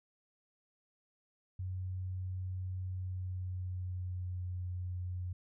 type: tone with pitch glide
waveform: sine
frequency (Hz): 92.5 to 90.34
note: F#2 to F#2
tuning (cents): 0 to -41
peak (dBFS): -36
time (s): 1.59-5.33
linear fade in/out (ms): 5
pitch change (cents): -41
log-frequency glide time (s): 2.87-4.54
effects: none